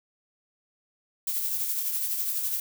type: noise with tremolo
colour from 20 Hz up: violet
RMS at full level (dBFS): -27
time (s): 1.27-2.6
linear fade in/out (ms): 2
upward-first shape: triangle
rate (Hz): 12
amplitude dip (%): 45
effects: none